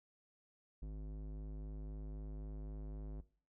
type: tone with low-pass filter sweep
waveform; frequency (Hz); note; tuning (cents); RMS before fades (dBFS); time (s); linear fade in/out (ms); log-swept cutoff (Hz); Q
square; 51.91; G#1; 0; -45; 0.82-3.21; 5; 340 to 510; 0.71
effects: noise-tail reverb RT60 0.4 s tail -18 dB re dry